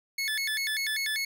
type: tone with vibrato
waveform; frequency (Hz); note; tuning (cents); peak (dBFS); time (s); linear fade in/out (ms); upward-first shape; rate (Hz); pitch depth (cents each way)
25% pulse; 1950; B6; -23; -24; 0.18-1.25; 5; square; 5.1; 200
effects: none